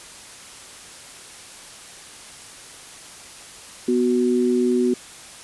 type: tone pair together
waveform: sine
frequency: 246.9 / 369.6 Hz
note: B3 / F#4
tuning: 0 / -2 cents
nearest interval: perfect fifth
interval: 698 cents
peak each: -19 dBFS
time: 3.88-4.94 s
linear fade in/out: 5 ms
effects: white hiss -41 dBFS RMS until 5.43 s + resampled to 24000 Hz